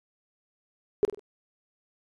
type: tone with echo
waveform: sine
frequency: 412.1 Hz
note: G#4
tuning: 13 cents flat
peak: -17 dBFS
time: 1.03-1.05 s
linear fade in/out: 0 ms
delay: 48 ms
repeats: 3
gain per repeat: -9 dB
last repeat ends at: 1.194 s
effects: resampled to 24000 Hz